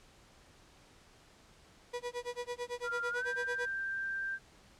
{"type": "tone with tremolo", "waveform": "35% pulse", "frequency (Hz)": 486.3, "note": "B4", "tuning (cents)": -27, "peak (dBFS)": -33, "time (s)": [1.93, 3.66], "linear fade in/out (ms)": 10, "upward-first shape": "sine", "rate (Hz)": 9, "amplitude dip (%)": 100}
{"type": "tone with pitch glide", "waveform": "sine", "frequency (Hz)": [1396.9, 1577.1], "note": ["F6", "G6"], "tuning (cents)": [0, 10], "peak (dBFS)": -34, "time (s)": [2.83, 4.39], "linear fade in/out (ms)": 50, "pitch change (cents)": 210, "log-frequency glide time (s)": [3.1, 3.27]}
{"effects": ["pink hiss -61 dBFS RMS until 4.79 s", "low-pass 8000 Hz 12 dB/octave"]}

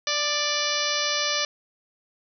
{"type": "harmonic tone with a mistuned harmonic", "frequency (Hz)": 587.3, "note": "D5", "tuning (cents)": 0, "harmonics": [1, 2, 3, 4, 5, 6, 7, 8, 9, 10], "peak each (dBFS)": [-32, -32, -32, -32, -32, -32, -32, -32, -32, -32], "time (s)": [0.07, 1.45], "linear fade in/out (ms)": 2, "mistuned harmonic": 2, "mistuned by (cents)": 20, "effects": []}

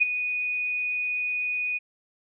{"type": "tone with ADSR envelope", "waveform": "sine", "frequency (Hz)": 2477, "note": "D#7", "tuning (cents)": -8, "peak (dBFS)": -14, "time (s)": [0, 1.79], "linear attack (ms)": 21, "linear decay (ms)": 18, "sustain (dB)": -11, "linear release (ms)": 23, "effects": []}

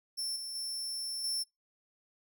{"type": "tone with level steps", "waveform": "sawtooth", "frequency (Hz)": 5380, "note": "E8", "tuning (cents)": 34, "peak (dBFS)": [-31, -36, -33, -29], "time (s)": [0.17, 1.44], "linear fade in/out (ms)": 20, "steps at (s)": [0.36, 0.55, 1.24], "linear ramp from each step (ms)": 2, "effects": ["noise-tail reverb RT60 0.2 s tail -26 dB re dry"]}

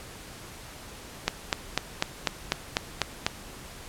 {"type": "click train", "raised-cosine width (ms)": 0.2, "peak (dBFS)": -5, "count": 9, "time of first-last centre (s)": [1.28, 3.265], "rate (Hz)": 4.03, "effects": ["pink hiss -44 dBFS RMS until 3.88 s", "low-pass 12000 Hz 12 dB/octave"]}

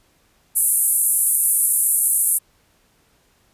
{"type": "band-pass noise", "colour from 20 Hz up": "white", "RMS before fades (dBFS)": -18, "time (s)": [0.55, 2.39], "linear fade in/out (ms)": 20, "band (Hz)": [9000, 12000], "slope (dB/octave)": 48, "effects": ["pink hiss -60 dBFS RMS until 3.53 s", "resampled to 32000 Hz"]}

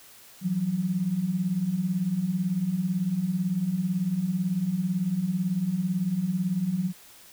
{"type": "beating tone pair", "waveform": "sine", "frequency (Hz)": [167.4, 185.4], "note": ["E3", "F#3"], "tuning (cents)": [27, 4], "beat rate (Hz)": 18, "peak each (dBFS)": [-30, -25], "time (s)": [0.41, 6.93], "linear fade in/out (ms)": 50, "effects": ["white hiss -51 dBFS RMS until 7.32 s"]}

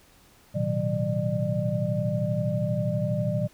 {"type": "tone cluster", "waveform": "sine", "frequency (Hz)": [114.2, 126.6, 156.9, 187.4, 598], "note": ["A#2", "B2", "D#3", "F#3", "D5"], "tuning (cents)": [-35, 43, 15, 22, 31], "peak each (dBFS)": -30, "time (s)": [0.54, 3.48], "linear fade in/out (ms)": 20, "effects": ["pink hiss -57 dBFS RMS until 3.53 s"]}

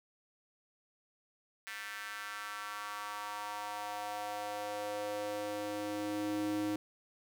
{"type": "tone with high-pass filter sweep", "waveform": "square", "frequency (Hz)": 103.83, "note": "G#2", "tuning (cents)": 0, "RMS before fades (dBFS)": -39, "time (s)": [1.67, 6.76], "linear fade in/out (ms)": 0, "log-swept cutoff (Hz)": [1800, 280], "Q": 2.9, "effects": []}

